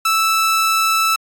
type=tone; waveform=sawtooth; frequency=1317 Hz; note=E6; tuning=2 cents flat; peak=-10 dBFS; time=0.05-1.16 s; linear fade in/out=5 ms; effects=AAC 64 kbps